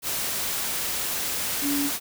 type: tone in noise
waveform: sine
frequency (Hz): 284.5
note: C#4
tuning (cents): +45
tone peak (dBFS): -24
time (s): 1.61-1.91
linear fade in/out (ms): 50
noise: white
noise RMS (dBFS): -28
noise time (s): 0.02-2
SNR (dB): +1
effects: none